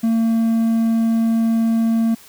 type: tone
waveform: triangle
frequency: 226.8 Hz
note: A#3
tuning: 47 cents flat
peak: -12 dBFS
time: 0.03-2.15 s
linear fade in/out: 10 ms
effects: white hiss -45 dBFS RMS until 2.28 s